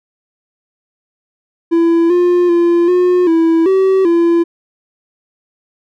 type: tone with pitch steps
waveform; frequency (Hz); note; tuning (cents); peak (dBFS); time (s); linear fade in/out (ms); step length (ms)
triangle; 335 / 353.7 / 343.5 / 360 / 328.5 / 381.9 / 339.1; E4 / F4 / F4 / F#4 / E4 / G4 / E4; +28 / +22 / -29 / -47 / -6 / -45 / +49; -6; 1.71-4.44; 20; 390
effects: none